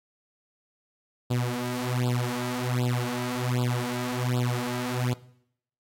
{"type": "tone with flanger", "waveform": "sawtooth", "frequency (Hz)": 123.4, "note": "B2", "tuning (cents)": -1, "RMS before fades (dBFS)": -28, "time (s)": [1.3, 5.14], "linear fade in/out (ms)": 10, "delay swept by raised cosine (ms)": [0.24, 5.04], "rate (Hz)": 1.3, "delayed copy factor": 0.85, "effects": ["noise-tail reverb RT60 0.7 s tail -19 dB re dry", "AAC 48 kbps"]}